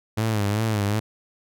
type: tone with vibrato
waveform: sawtooth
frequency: 106.3 Hz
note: G#2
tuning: 41 cents sharp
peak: -17 dBFS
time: 0.17-1 s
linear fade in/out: 10 ms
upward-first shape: sine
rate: 2.6 Hz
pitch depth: 95 cents each way
effects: none